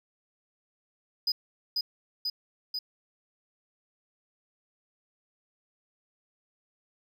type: tone with echo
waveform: triangle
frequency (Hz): 4978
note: D#8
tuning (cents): 0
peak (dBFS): -23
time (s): 1.27-1.32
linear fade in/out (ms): 5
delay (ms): 490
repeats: 3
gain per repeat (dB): -2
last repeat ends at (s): 2.79
effects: none